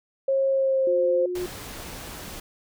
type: tone with pitch glide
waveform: sine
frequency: 540 to 523.1 Hz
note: C#5 to C5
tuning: -45 to -1 cents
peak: -19 dBFS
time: 0.28-1.26 s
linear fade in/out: 5 ms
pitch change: -56 cents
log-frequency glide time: 0.5-1.07 s
type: tone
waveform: sine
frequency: 359.3 Hz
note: F4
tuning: 49 cents sharp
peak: -26 dBFS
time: 0.87-1.46 s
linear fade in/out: 2 ms
type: noise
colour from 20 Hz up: pink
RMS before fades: -38 dBFS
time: 1.35-2.4 s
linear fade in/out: 5 ms
effects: none